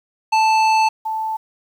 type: tone pair in turn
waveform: square / sine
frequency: 879 / 879 Hz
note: A5 / A5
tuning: -2 / -2 cents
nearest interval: unison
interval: 0 cents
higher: neither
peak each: -13 / -20 dBFS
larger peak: first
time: 0.32-0.89 / 1.05-1.37 s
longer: first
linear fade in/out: 10 ms
effects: low-pass 5000 Hz 12 dB/octave + 8-bit